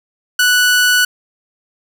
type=tone; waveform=sawtooth; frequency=1480 Hz; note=F#6; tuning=in tune; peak=-6 dBFS; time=0.39-1.05 s; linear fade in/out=5 ms; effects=none

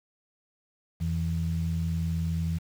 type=tone pair together; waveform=sine; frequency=85.21 / 164.9 Hz; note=F2 / E3; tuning=-42 / +1 cents; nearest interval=major seventh; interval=1143 cents; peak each=-28 dBFS; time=1-2.59 s; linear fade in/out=20 ms; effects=tanh soft clip ceiling -18 dBFS + 8-bit

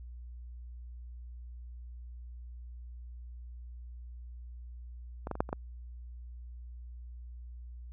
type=clicks; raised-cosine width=1 ms; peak=-23 / -20 / -27 / -12 / -28 / -18 dBFS; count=6; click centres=5.271 / 5.313 / 5.354 / 5.405 / 5.491 / 5.529 s; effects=added 60 Hz sine -43 dBFS peak until 7.92 s

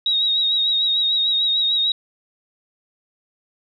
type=tone with vibrato; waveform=sine; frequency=3787 Hz; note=A#7; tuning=27 cents sharp; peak=-16 dBFS; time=0.06-1.92 s; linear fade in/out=2 ms; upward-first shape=triangle; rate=6.7 Hz; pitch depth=50 cents each way; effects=none

